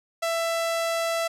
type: tone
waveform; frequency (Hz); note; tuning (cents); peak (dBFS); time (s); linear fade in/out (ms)
sawtooth; 665; E5; +15; -20; 0.22-1.28; 10
effects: low-pass 12000 Hz 12 dB/octave